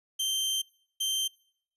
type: tone bursts at uneven times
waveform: sawtooth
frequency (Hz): 3134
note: G7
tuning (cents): -1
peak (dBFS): -24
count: 2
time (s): 0.19-0.62 / 1-1.28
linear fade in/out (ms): 10
effects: noise-tail reverb RT60 0.7 s tail -26 dB re dry + resampled to 32000 Hz